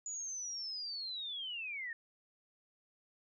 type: linear sweep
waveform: sine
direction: down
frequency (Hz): 6940 to 1787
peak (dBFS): -39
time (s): 0.06-1.93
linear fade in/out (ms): 2
effects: none

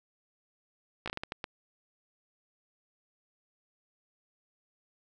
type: slowing click train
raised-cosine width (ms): 0.3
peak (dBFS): -19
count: 8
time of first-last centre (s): 1.06-1.442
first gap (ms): 16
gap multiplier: 1.4
effects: none

